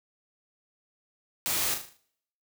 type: noise with echo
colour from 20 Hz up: white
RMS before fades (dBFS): -29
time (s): 1.46-1.74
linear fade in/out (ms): 0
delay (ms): 38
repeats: 6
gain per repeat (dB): -6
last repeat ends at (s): 1.968
effects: noise-tail reverb RT60 0.7 s tail -23 dB re dry